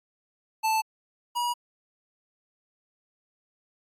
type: tone pair in turn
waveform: square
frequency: 880 / 963.4 Hz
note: A5 / B5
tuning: 0 / -43 cents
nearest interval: major second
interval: 157 cents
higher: second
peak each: -23 / -26 dBFS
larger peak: first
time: 0.63-0.82 / 1.35-1.54 s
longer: neither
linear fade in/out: 20 ms
effects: AAC 48 kbps